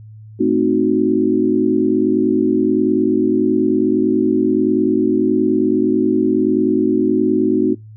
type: chord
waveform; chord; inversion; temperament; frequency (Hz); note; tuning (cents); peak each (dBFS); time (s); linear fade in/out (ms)
sine; A diminished seventh; none; equal; 220 / 261.6 / 311.1 / 370; A3 / C4 / Eb4 / Gb4; 0 / 0 / 0 / 0; -20 / -18 / -17 / -17; 0.39-7.75; 20
effects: noise-tail reverb RT60 0.2 s tail -26 dB re dry + added 108 Hz sine -35 dBFS peak until 7.96 s